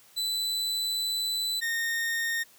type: tone pair in turn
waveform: 40% pulse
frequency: 3993 / 1841.4 Hz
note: B7 / A#6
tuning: +18 / -22 cents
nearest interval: octave + minor second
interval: 1340 cents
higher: first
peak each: -26 / -26 dBFS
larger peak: neither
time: 0.16-1.61 / 1.61-2.44 s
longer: first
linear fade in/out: 20 ms
effects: white hiss -57 dBFS RMS until 2.58 s + high-pass 60 Hz 12 dB/octave